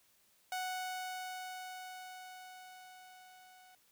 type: tone with level ramp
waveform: sawtooth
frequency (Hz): 740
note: F#5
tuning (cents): 0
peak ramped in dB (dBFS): -32 to -55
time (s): 0.52-3.75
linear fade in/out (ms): 2
effects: white hiss -70 dBFS RMS until 3.91 s